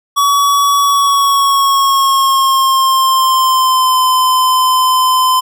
square tone with pitch glide, 1132 to 1026.1 Hz, C#6 to C6, +36 to -34 cents, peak -9 dBFS, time 0.16-5.41 s, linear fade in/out 20 ms, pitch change -170 cents, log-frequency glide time 0.79-3.99 s, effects none

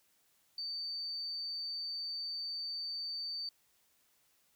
sine tone, 4582 Hz, D8, 44 cents flat, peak -37 dBFS, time 0.58-3.49 s, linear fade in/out 2 ms, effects white hiss -72 dBFS RMS until 4.55 s

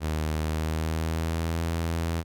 sawtooth tone with pitch glide, 77.78 to 82.88 Hz, D#2 to E2, 0 to +10 cents, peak -22 dBFS, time 0-2.24 s, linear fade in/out 50 ms, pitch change +110 cents, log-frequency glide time 0.41-1.59 s, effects none

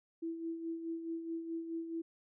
sine tone with tremolo, 330.1 Hz, E4, 2 cents sharp, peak -35 dBFS, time 0.22-2.02 s, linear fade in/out 10 ms, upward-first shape sine, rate 4.7 Hz, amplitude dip 55%, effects none

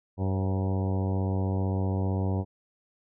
harmonic tone with a mistuned harmonic, 95.5 Hz, G2, 45 cents flat, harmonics 1 / 2 / 3 / 4 / 5 / 6 / 7 / 8 / 9 / 10, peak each -26 / -32 / -36 / -38 / -40 / -42 / -43 / -44 / -45 / -46 dBFS, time 0.17-2.45 s, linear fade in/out 50 ms, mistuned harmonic 6, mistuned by -41 cents, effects none

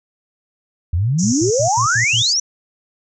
sine exponential sweep, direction up, 78 to 6070 Hz, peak -14 dBFS, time 0.93-2.4 s, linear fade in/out 5 ms
white band-pass noise, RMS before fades -24 dBFS, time 1.18-2.34 s, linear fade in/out 20 ms, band 5500 to 7100 Hz, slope 96 dB/octave
sine tone bursts, 116.54 Hz, A#2, in tune, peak -20 dBFS, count 6, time 1.23-2.226 s, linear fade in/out 10 ms, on 96 ms, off 84 ms
effects none

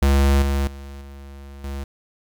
square tone with level steps, 69.3 Hz, C#2, in tune, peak -14 / -19 / -34 / -38 / -28 dBFS, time 0.02-1.84 s, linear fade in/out 5 ms, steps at 0.42 / 0.67 / 1.01 / 1.64 s, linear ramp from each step 2 ms, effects 9-bit

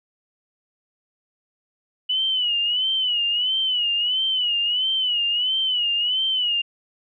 sine tone with vibrato, 2960 Hz, F#7, in tune, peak -19 dBFS, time 2.09-6.62 s, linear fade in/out 10 ms, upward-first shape sine, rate 1.5 Hz, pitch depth 96 cents each way, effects none

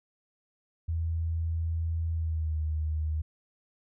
sine tone with pitch glide, 82.2 to 77.63 Hz, E2 to D#2, -4 to -3 cents, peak -27 dBFS, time 0.88-3.22 s, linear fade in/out 10 ms, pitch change -99 cents, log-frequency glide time 2.13-2.58 s, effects none

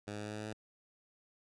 10% pulse tone with pitch steps, 103.83 / 104.49 / 105.16 / 105.83 / 106.5 / 107.18 / 107.86 Hz, G#2 / G#2 / G#2 / G#2 / G#2 / A2 / A2, 0 / +11 / +22 / +33 / +44 / -45 / -34 cents, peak -32 dBFS, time 0.07-0.532 s, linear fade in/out 10 ms, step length 66 ms, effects resampled to 22050 Hz

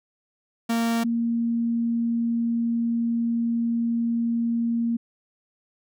45% pulse / sine tone pair in turn, 230.7 / 232.8 Hz, A#3 / A#3, -18 / -2 cents, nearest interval unison, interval 16 cents, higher second, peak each -21 dBFS, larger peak neither, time 0.69-1.04 / 1.04-4.97 s, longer second, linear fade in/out 10 ms, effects none

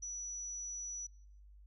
sine tone, 5900 Hz, F#8, 6 cents flat, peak -40 dBFS, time 0.02-1.07 s, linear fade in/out 10 ms, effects noise-tail reverb RT60 0.8 s tail -25 dB re dry + added 50 Hz sine -55 dBFS peak until 1.66 s

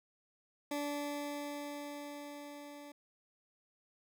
20% pulse tone with level ramp, 290 Hz, D4, 22 cents flat, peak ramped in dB -30 to -44 dBFS, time 0.71-2.92 s, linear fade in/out 5 ms, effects none

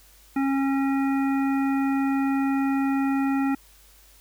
harmonic tone, 272.6 Hz, C#4, 29 cents flat, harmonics 1 / 3 / 5 / 7 / 9, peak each -21 / -31 / -35 / -38 / -40 dBFS, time 0.36-3.55 s, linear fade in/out 5 ms, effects added 50 Hz sine -55 dBFS peak until 4.2 s + white hiss -55 dBFS RMS until 4.2 s

